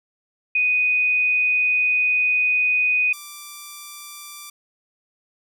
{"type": "tone pair in turn", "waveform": ["sine", "5% pulse"], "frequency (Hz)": [2489, 1174.7], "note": ["D#7", "D6"], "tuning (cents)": [0, 0], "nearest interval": "octave + minor second", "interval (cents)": 1300, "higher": "first", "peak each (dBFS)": [-16, -24], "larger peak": "first", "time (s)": [[0.55, 3.13], [3.13, 4.5]], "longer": "first", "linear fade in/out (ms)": 5, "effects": []}